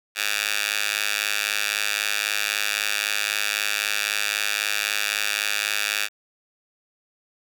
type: tone with high-pass filter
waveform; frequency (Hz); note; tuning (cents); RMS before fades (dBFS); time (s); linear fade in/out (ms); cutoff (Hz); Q
10% pulse; 103.83; G#2; 0; -25; 0.15-6.09; 50; 2200; 1.4
effects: none